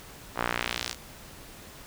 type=tone with band-pass filter sweep; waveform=sawtooth; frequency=59.6 Hz; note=A#1; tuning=39 cents sharp; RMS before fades=-32 dBFS; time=0.35-0.96 s; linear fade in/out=50 ms; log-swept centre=1100 to 6200 Hz; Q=1.2; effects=pink hiss -47 dBFS RMS until 1.86 s